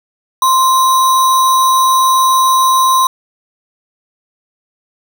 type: tone with sample-and-hold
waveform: sine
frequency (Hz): 1046.5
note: C6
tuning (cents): 0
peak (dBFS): -7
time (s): 0.42-3.07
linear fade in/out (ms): 2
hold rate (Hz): 4900
effects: none